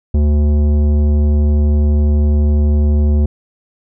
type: tone with tanh clipping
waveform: triangle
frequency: 74 Hz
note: D2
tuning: 14 cents sharp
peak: -11 dBFS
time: 0.14-3.26 s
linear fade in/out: 5 ms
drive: 17 dB
effects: none